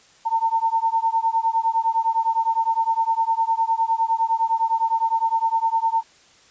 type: beating tone pair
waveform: sine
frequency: 900 / 909.8 Hz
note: A5 / A#5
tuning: +39 / -42 cents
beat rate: 9.8 Hz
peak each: -21 dBFS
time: 0.25-6.03 s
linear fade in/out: 20 ms
effects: white hiss -53 dBFS RMS until 6.5 s + resampled to 16000 Hz